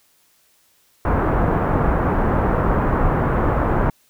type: low-pass noise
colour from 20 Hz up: pink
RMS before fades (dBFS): -18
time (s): 1.05-3.9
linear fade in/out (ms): 2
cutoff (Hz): 1400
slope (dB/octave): 24
effects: white hiss -59 dBFS RMS until 4.09 s